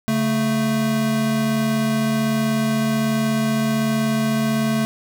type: tone pair together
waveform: square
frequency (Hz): 140 / 221.3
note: C#3 / A3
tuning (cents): +18 / +10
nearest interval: minor sixth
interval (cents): 792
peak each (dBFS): -26 / -19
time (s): 0.08-4.85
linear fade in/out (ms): 0
effects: none